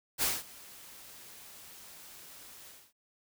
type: noise with ADSR envelope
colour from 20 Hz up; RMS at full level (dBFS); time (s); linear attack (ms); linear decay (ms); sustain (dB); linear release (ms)
white; -28; 0.18-2.93; 47; 200; -23; 250
effects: none